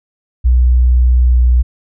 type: tone with pitch glide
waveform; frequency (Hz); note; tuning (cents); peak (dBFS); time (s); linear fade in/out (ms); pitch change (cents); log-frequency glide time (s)
sine; 61.74 to 61.17; B1 to B1; 0 to -16; -6; 0.44-1.63; 20; -16; 1.28-1.37
effects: none